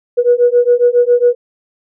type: beating tone pair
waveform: sine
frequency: 481.5 / 488.8 Hz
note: B4 / B4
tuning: -44 / -18 cents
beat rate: 7.3 Hz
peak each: -10 dBFS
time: 0.17-1.35 s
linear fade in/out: 20 ms
effects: tanh soft clip ceiling 0 dBFS